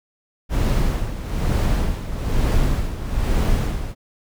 brown noise with tremolo, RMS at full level -17 dBFS, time 0.49-3.95 s, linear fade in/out 50 ms, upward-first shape sine, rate 1.1 Hz, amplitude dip 70%, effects none

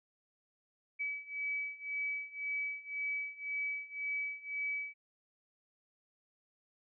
sine beating tone pair, 2286 / 2287.9 Hz, D7 / D7, -47 / -46 cents, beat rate 1.9 Hz, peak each -40 / -38 dBFS, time 0.99-4.94 s, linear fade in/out 20 ms, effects none

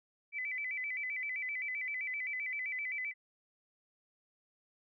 sine tone with vibrato, 2159 Hz, C#7, 46 cents flat, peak -35 dBFS, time 0.32-3.14 s, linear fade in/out 50 ms, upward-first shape square, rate 7.7 Hz, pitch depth 120 cents each way, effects none

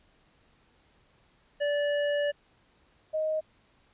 square / sine tone pair in turn, 581 / 624.8 Hz, D5 / D#5, -19 / +7 cents, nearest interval minor second, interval 126 cents, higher second, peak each -26 dBFS, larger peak neither, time 1.6-2.32 / 3.13-3.41 s, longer first, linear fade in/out 20 ms, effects pink hiss -65 dBFS RMS until 3.93 s + resampled to 8000 Hz

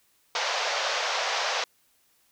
pink band-pass noise, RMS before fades -28 dBFS, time 0.35-1.64 s, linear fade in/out 2 ms, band 510 to 6200 Hz, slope 48 dB/octave, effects white hiss -66 dBFS RMS until 2.31 s

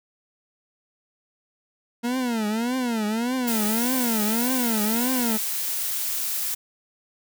40% pulse tone with vibrato, 233.1 Hz, A#3, in tune, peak -22 dBFS, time 2.03-5.38 s, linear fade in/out 20 ms, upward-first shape triangle, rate 1.7 Hz, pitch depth 210 cents each way
blue noise, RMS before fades -27 dBFS, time 3.47-6.55 s, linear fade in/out 10 ms
effects none

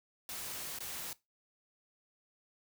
white noise with dropouts, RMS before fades -42 dBFS, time 0.29-1.13 s, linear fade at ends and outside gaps 1 ms, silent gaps 0.787-0.805 s, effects noise-tail reverb RT60 0.2 s tail -19 dB re dry

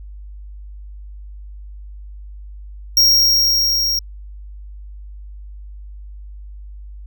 square tone with level ramp, 5588 Hz, F8, in tune, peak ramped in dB -9 to -17 dBFS, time 2.97-3.99 s, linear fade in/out 2 ms, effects added 50 Hz sine -32 dBFS peak until 7.06 s

